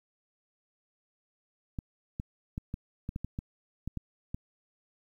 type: clicks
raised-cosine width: 5 ms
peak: -22 dBFS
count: 11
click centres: 1.788 / 2.199 / 2.579 / 2.741 / 3.091 / 3.161 / 3.246 / 3.389 / 3.876 / 3.973 / 4.345 s
effects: 10-bit